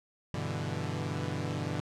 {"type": "chord", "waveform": "sawtooth", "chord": "E minor seventh", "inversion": "first", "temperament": "equal", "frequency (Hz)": [98, 123.47, 146.83, 164.81], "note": ["G2", "B2", "D3", "E3"], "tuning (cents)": [0, 0, 0, 0], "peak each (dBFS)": [-34, -34, -33, -35], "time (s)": [0.34, 1.8], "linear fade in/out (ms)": 0, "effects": ["low-pass 7000 Hz 12 dB/octave"]}